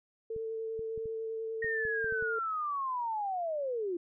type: tone with vibrato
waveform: sine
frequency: 446.8 Hz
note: A4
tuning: 27 cents sharp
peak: -34 dBFS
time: 0.3-2.39 s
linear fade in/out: 5 ms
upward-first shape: sine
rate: 10 Hz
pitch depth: 12 cents each way
type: clicks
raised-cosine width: 5 ms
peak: -36 dBFS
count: 9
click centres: 0.363 / 0.793 / 0.977 / 1.057 / 1.645 / 1.852 / 2.044 / 2.124 / 2.225 s
type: linear sweep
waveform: sine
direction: down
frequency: 1872 to 333.7 Hz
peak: -31 dBFS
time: 1.62-3.97 s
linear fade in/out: 5 ms
effects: none